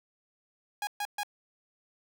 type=tone bursts; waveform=sawtooth; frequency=825 Hz; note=G#5; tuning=12 cents flat; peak=-27 dBFS; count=3; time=0.82-1.233 s; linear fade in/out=2 ms; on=51 ms; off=130 ms; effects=none